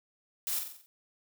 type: noise with echo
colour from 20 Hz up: blue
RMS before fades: -33 dBFS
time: 0.47-0.59 s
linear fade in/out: 0 ms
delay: 45 ms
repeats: 6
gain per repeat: -5 dB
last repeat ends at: 0.86 s
effects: none